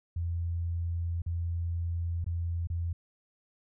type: tone with dropouts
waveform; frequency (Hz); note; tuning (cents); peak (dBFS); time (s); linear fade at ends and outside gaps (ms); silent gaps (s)
sine; 85; F2; -46; -29; 0.16-2.93; 5; 1.22-1.262 / 2.244-2.263 / 2.672-2.7
effects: none